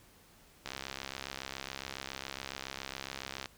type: click train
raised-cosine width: 0.2 ms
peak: -21 dBFS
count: 189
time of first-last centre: 0.66-3.458 s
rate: 67.2 Hz
effects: pink hiss -61 dBFS RMS until 3.57 s